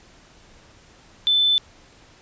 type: tone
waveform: sine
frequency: 3520 Hz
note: A7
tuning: in tune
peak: -15 dBFS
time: 1.27-1.58 s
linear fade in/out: 0 ms
effects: pink hiss -51 dBFS RMS until 2.21 s + resampled to 16000 Hz